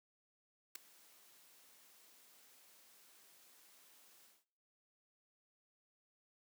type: noise with ADSR envelope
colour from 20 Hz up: white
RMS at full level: -41 dBFS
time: 0.75-4.45 s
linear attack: 6 ms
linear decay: 5 ms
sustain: -24 dB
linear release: 200 ms
effects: noise-tail reverb RT60 0.8 s tail -23 dB re dry + high-pass 200 Hz 12 dB/octave